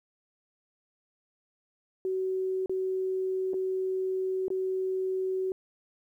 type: tone with dropouts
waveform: sine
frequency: 376.3 Hz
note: F#4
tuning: 29 cents sharp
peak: -27 dBFS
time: 2.05-5.52 s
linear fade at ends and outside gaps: 1 ms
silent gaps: 2.66-2.695 / 3.534-3.541 / 4.482-4.503 s
effects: 11-bit